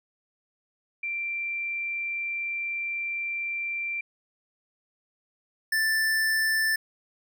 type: tone pair in turn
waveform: sine / square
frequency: 2357 / 1765.8 Hz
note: D7 / A6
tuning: +6 / +6 cents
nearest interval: perfect fourth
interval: 500 cents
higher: first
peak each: -28 / -23 dBFS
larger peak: second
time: 1.03-4.01 / 5.72-6.76 s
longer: first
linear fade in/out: 5 ms
effects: none